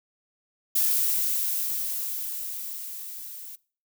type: noise with level ramp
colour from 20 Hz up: violet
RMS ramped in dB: -22 to -41 dBFS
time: 0.75-3.56 s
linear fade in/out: 10 ms
effects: noise-tail reverb RT60 0.4 s tail -22 dB re dry